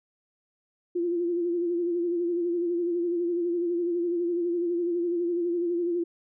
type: tone with vibrato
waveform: sine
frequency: 346 Hz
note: F4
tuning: 16 cents flat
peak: -24 dBFS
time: 0.95-6.04 s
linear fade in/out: 10 ms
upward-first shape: sine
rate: 12 Hz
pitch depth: 47 cents each way
effects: none